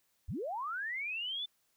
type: linear sweep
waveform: sine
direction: up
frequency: 42.45 to 3557 Hz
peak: -35 dBFS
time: 0.28-1.46 s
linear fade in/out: 10 ms
effects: white hiss -75 dBFS RMS until 1.76 s